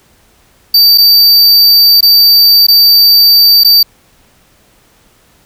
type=tone with dropouts; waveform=square; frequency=4634 Hz; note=D8; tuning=24 cents flat; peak=-3 dBFS; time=0.74-3.83 s; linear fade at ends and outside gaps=5 ms; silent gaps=0.977-0.981 / 2.008-2.027 / 2.668-2.683 / 3.636-3.646 s; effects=pink hiss -48 dBFS RMS until 5.45 s